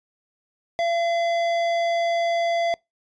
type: tone with hard clipping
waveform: sine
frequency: 680 Hz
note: F5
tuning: 46 cents flat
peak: -22 dBFS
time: 0.79-2.74 s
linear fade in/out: 0 ms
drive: 12 dB
effects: noise-tail reverb RT60 0.2 s tail -26 dB re dry + resampled to 22050 Hz